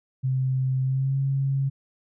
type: tone with pitch glide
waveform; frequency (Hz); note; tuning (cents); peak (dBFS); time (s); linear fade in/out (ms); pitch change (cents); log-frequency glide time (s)
sine; 130.81 to 136.44; C3 to C#3; 0 to -27; -21; 0.23-1.7; 20; +73; 0.82-1.18
effects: none